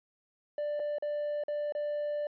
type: tone with dropouts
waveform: triangle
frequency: 590 Hz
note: D5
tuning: 8 cents sharp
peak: -28 dBFS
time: 0.58-2.27 s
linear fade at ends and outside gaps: 2 ms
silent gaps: 0.795-0.799 / 0.984-1.024 / 1.437-1.482 / 1.723-1.75 s
effects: tanh soft clip ceiling -24 dBFS + resampled to 11025 Hz